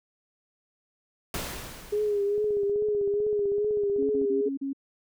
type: noise with exponential decay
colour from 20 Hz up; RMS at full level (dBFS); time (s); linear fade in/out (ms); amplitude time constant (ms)
pink; -31; 1.34-2.72; 2; 300
type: tone with vibrato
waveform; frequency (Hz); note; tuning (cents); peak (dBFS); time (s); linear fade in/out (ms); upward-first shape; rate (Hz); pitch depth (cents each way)
sine; 412.2; G#4; -13; -23; 1.92-4.49; 10; triangle; 2.4; 55
type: click train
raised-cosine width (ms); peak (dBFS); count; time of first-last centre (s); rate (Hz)
2; -31; 30; 2.38-4.215; 15.8
type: tone bursts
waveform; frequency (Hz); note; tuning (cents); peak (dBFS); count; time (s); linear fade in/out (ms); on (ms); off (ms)
sine; 274.2; C#4; -19; -28; 5; 3.98-4.732; 10; 120; 38
effects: none